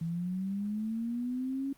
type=linear sweep; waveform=sine; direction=up; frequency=162.3 to 277.2 Hz; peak=-31 dBFS; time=0.01-1.73 s; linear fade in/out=5 ms; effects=pink hiss -62 dBFS RMS until 1.77 s + Opus 48 kbps

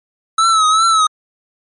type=tone with vibrato; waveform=square; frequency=1300 Hz; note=E6; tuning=24 cents flat; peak=-10 dBFS; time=0.38-1.07 s; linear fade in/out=5 ms; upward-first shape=triangle; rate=2.6 Hz; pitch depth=76 cents each way; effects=MP3 48 kbps

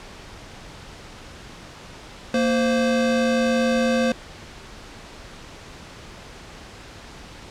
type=tone pair together; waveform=square; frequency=231.6 / 520 Hz; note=A#3 / C5; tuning=-11 / -11 cents; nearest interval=octave + major second; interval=1400 cents; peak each=-21 / -22 dBFS; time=2.34-4.12 s; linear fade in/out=2 ms; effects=pink hiss -41 dBFS RMS until 7.5 s + low-pass 6000 Hz 12 dB/octave

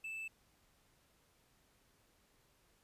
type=tone; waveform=triangle; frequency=2637 Hz; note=E7; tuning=in tune; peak=-40 dBFS; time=0.04-0.28 s; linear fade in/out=5 ms; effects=pink hiss -72 dBFS RMS until 2.83 s + resampled to 32000 Hz

